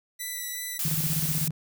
5% pulse tone with vibrato, 1975.5 Hz, B6, in tune, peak -22 dBFS, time 0.19-0.79 s, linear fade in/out 20 ms, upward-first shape sine, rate 2.7 Hz, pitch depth 14 cents each way
blue noise, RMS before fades -29 dBFS, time 0.79-1.48 s, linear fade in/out 2 ms
sine tone with tremolo, 155.56 Hz, D#3, in tune, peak -25 dBFS, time 0.85-1.51 s, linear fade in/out 2 ms, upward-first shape square, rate 16 Hz, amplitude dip 75%
effects none

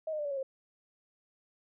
sine tone with pitch steps, 634 / 612.4 / 591.5 / 571.4 / 551.9 / 533.1 Hz, D#5 / D#5 / D5 / D5 / C#5 / C5, +32 / -28 / +12 / -48 / -8 / +32 cents, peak -32 dBFS, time 0.07-0.43 s, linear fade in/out 5 ms, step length 60 ms, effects none

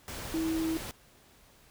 sine tone in noise, 322.8 Hz, E4, 36 cents flat, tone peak -28 dBFS, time 0.34-0.77 s, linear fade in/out 0 ms, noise pink, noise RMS -40 dBFS, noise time 0.08-0.91 s, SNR +9 dB, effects pink hiss -60 dBFS RMS until 1.7 s

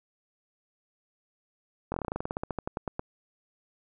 slowing click train, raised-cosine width 1 ms, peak -17 dBFS, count 20, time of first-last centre 1.92-2.994 s, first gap 21 ms, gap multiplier 1.1, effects none

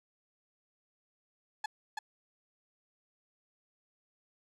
30% pulse tone with echo, 856 Hz, A5, 48 cents flat, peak -29 dBFS, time 1.64-1.66 s, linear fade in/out 5 ms, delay 330 ms, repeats 1, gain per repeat -3 dB, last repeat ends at 1.99 s, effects low-pass 8000 Hz 12 dB/octave

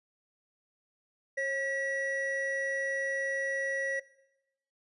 triangle tone pair together, 542 / 1931.5 Hz, C#5 / B6, -39 / -39 cents, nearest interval octave + minor seventh, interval 2200 cents, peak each -31 / -30 dBFS, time 1.37-4 s, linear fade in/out 10 ms, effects noise-tail reverb RT60 0.9 s tail -19 dB re dry + resampled to 24000 Hz

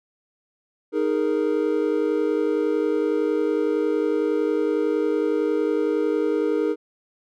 triangle chord, D# suspended fourth, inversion none, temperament equal, 311.1 / 415.3 / 466.2 Hz, D#4 / G#4 / A#4, 0 / 0 / 0 cents, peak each -22 dBFS, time 0.92-6.76 s, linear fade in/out 50 ms, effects none

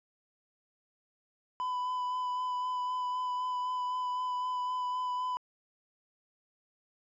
triangle tone with vibrato, 1000 Hz, B5, 21 cents sharp, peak -29 dBFS, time 1.6-5.37 s, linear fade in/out 0 ms, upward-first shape sine, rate 3.9 Hz, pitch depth 14 cents each way, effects resampled to 16000 Hz

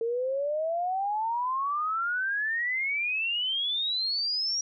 sine exponential sweep, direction up, 451.3 to 5720 Hz, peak -26 dBFS, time 0.01-4.61 s, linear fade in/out 2 ms, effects none

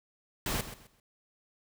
pink noise with echo, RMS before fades -32 dBFS, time 0.46-0.61 s, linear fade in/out 2 ms, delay 130 ms, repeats 3, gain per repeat -12 dB, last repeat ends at 1 s, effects none

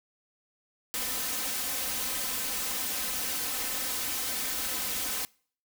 white noise with comb filter, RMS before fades -32 dBFS, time 0.94-5.25 s, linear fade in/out 0 ms, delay 3.9 ms, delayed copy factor +1, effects noise-tail reverb RT60 0.5 s tail -25 dB re dry

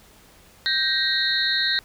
sine tone cluster, 1569 / 1877 / 3722 / 3987 / 4223 Hz, G6 / A#6 / A#7 / B7 / C8, +1 / +11 / -3 / +16 / +15 cents, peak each -26 dBFS, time 0.66-1.79 s, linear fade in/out 0 ms, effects pink hiss -52 dBFS RMS until 1.84 s

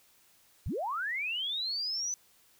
sine linear sweep, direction up, 42 to 6080 Hz, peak -31 dBFS, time 0.66-2.14 s, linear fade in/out 0 ms, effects white hiss -64 dBFS RMS until 2.59 s

